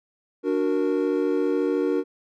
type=chord; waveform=triangle; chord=D augmented; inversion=none; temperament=equal with one note detuned; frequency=293.7 / 367.7 / 466.2 Hz; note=D4 / F#4 / A#4; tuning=0 / -11 / 0 cents; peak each=-23 dBFS; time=0.43-2.04 s; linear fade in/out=50 ms; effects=none

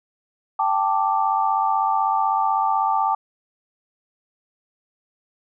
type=chord; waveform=sine; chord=G suspended second; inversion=none; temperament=equal; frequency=784 / 880 / 1174.7 Hz; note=G5 / A5 / D6; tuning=0 / 0 / 0 cents; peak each=-22 / -21 / -23 dBFS; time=0.59-3.15 s; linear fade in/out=5 ms; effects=none

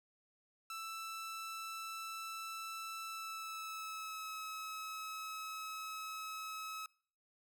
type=tone with pitch glide; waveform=sawtooth; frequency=1324 to 1287.1 Hz; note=E6 to E6; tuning=+7 to -42 cents; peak=-39 dBFS; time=0.7-6.86 s; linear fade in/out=2 ms; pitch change=-49 cents; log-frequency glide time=3.07-4.34 s; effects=noise-tail reverb RT60 0.6 s tail -25 dB re dry

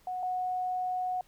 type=tone pair in turn; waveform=sine; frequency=734 / 734 Hz; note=F#5 / F#5; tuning=-14 / -14 cents; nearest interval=unison; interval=0 cents; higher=neither; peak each=-32 / -29 dBFS; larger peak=second; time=0.07-0.23 / 0.23-1.21 s; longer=second; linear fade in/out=2 ms; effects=pink hiss -64 dBFS RMS until 1.27 s

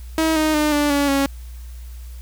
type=tone with pitch steps; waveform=sawtooth; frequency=320 / 310.7 / 301.7 / 292.9 / 284.4 / 276.2 Hz; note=D#4 / D#4 / D4 / D4 / C#4 / C#4; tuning=+49 / -2 / +47 / -5 / +45 / -6 cents; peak=-12 dBFS; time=0.18-1.26 s; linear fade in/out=0 ms; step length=180 ms; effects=added 60 Hz sine -32 dBFS peak until 2.21 s + white hiss -50 dBFS RMS until 2.21 s

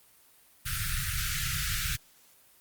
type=band-stop noise; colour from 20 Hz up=pink; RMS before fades=-31 dBFS; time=0.65-1.97 s; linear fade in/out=20 ms; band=160 to 1300 Hz; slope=96 dB/octave; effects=white hiss -60 dBFS RMS until 2.6 s + Opus 32 kbps

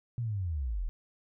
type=linear sweep; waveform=sine; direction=down; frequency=123.47 to 34.42 Hz; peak=-30 dBFS; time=0.18-0.89 s; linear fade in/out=0 ms; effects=none

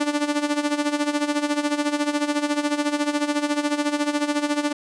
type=tone with tremolo; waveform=sawtooth; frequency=293.7 Hz; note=D4; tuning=in tune; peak=-14 dBFS; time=0-4.73 s; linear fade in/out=10 ms; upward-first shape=sine; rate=14 Hz; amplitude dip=75%; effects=resampled to 22050 Hz

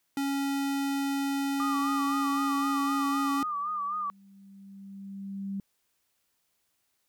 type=tone; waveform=square; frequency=277.2 Hz; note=C#4; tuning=in tune; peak=-28 dBFS; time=0.17-3.43 s; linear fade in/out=2 ms
type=tone with vibrato; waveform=sine; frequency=1188 Hz; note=D6; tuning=20 cents sharp; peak=-29 dBFS; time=1.6-4.1 s; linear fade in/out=0 ms; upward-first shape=sine; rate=3.9 Hz; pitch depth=76 cents each way
type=tone with exponential growth; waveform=sine; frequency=196.4 Hz; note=G3; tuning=4 cents sharp; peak=-30 dBFS; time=3.16-5.6 s; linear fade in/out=2 ms; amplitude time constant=530 ms
effects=white hiss -75 dBFS RMS until 7.08 s

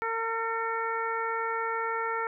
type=harmonic tone with a mistuned harmonic; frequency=454.5 Hz; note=A#4; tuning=44 cents flat; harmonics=1 / 2 / 3 / 4 / 5; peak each=-34 / -33 / -32 / -37 / -40 dBFS; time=0.02-2.27 s; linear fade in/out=0 ms; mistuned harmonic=5; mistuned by=-39 cents; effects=none

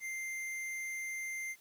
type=tone with hard clipping; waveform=triangle; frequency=2093 Hz; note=C7; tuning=in tune; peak=-39 dBFS; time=0-1.56 s; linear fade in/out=50 ms; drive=16 dB; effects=white hiss -64 dBFS RMS until 1.6 s

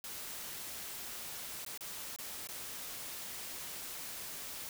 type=noise with dropouts; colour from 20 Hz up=white; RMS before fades=-44 dBFS; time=0.04-4.69 s; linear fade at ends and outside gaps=1 ms; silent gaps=1.649-1.663 / 1.776-1.808 / 2.162-2.187 / 2.472-2.488 s; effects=none

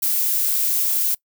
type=noise; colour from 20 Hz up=violet; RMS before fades=-20 dBFS; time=0.02-1.15 s; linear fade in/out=10 ms; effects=noise-tail reverb RT60 0.1 s tail -24 dB re dry

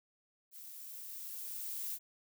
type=noise with level ramp; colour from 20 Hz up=violet; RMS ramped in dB=-51 to -39 dBFS; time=0.51-1.99 s; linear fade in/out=50 ms; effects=none

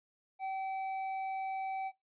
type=tone with tanh clipping; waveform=sine; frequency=768 Hz; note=G5; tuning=36 cents flat; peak=-36 dBFS; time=0.39-1.92 s; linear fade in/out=50 ms; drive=9 dB; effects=noise-tail reverb RT60 0.2 s tail -22 dB re dry + resampled to 8000 Hz

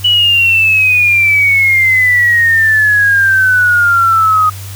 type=exponential sweep; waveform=sine; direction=down; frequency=2960 to 1244.5 Hz; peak=-6 dBFS; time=0.04-4.5 s; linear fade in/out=10 ms; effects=added 97 Hz sine -24 dBFS peak until 4.75 s + white hiss -32 dBFS RMS until 4.75 s

